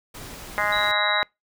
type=noise; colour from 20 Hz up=pink; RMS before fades=-39 dBFS; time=0.14-0.92 s; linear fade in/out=10 ms
type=harmonic tone; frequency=207.7 Hz; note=G#3; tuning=in tune; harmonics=3 / 4 / 5 / 6 / 7 / 8 / 9 / 10; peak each=-29 / -29 / -29 / -29 / -29 / -29 / -29 / -29 dBFS; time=0.58-1.23 s; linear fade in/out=0 ms
type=tone; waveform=sine; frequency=3873 Hz; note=B7; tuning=35 cents flat; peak=-25 dBFS; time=0.72-1.23 s; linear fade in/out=5 ms
effects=noise-tail reverb RT60 0.2 s tail -26 dB re dry